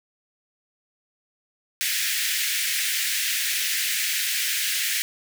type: high-pass noise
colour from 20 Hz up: pink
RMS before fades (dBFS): -25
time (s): 1.81-5.02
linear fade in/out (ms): 0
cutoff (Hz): 1700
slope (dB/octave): 48
effects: none